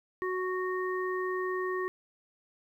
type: harmonic tone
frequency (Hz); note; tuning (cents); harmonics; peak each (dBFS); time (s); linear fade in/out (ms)
369.6; F#4; -2; 1 / 3 / 5; -31 / -36 / -38; 0.22-1.88; 0
effects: 11-bit